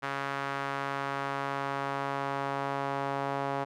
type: tone with band-pass filter sweep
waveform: sawtooth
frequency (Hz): 138.59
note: C#3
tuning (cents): 0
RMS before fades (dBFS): -33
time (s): 0.02-3.65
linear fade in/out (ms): 20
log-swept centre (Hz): 1400 to 830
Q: 1.4
effects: none